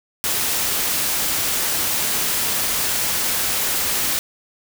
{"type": "noise", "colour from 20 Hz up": "white", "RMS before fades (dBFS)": -21, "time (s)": [0.24, 4.19], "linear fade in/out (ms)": 0, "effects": []}